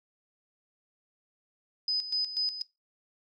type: tone with tremolo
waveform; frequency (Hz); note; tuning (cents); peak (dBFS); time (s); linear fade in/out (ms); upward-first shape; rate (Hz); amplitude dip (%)
sine; 5010; D#8; +11; -26; 1.88-2.62; 2; square; 4.1; 70
effects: noise-tail reverb RT60 0.2 s tail -19 dB re dry